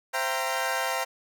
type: chord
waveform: 20% pulse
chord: C dominant seventh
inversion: none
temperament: equal with one note detuned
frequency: 523.3 / 676.6 / 784 / 932.3 Hz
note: C5 / E5 / G5 / Bb5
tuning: 0 / +45 / 0 / 0 cents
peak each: -27 dBFS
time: 0.13-1.05 s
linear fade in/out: 20 ms
effects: none